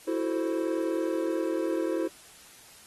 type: chord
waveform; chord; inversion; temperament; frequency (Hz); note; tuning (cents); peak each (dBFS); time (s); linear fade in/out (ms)
triangle; F# half-diminished seventh; third; equal; 329.6 / 370 / 440 / 523.3; E4 / F#4 / A4 / C5; 0 / 0 / 0 / 0; -27 / -31 / -33 / -31; 0.07-2.08; 10
effects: white hiss -52 dBFS RMS until 2.86 s + AAC 32 kbps